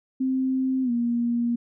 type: tone with pitch glide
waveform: sine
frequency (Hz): 261.6 to 237.1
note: C4 to A#3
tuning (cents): 0 to +30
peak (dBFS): -21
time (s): 0.2-1.56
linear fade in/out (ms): 10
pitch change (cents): -170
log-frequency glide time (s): 0.83-0.91
effects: none